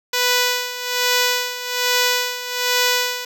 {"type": "tone with tremolo", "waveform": "5% pulse", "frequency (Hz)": 493.9, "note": "B4", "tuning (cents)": 0, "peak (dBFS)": -3, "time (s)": [0.13, 3.25], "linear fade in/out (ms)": 5, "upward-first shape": "sine", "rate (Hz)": 1.2, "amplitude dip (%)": 75, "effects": []}